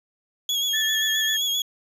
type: tone with vibrato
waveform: 35% pulse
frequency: 3328 Hz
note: G#7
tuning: 3 cents sharp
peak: -20 dBFS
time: 0.49-1.62 s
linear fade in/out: 2 ms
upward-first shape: sine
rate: 7.6 Hz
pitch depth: 39 cents each way
type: tone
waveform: sine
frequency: 1760 Hz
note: A6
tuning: in tune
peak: -25 dBFS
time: 0.73-1.37 s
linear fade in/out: 10 ms
effects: resampled to 32000 Hz